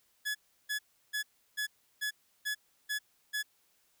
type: tone bursts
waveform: sawtooth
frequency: 1700 Hz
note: G#6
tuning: 40 cents sharp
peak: -28 dBFS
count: 8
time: 0.25-3.43 s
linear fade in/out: 20 ms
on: 100 ms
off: 340 ms
effects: white hiss -71 dBFS RMS until 4 s